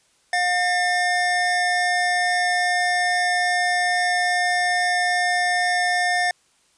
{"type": "tone pair together", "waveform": "square", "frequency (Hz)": [716, 1800.6], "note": ["F5", "A6"], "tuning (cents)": [43, 39], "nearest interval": "octave + major third", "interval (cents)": 1596, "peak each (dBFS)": -22, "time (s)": [0.33, 6.31], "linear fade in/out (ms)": 2, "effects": ["white hiss -61 dBFS RMS until 6.77 s", "resampled to 22050 Hz"]}